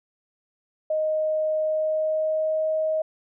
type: tone with pitch glide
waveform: sine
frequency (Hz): 622.3 to 628.8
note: D#5 to D#5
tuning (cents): 0 to +18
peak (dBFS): -21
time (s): 0.9-3.02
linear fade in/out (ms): 5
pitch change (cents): +18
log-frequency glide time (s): 1.59-2.69
effects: none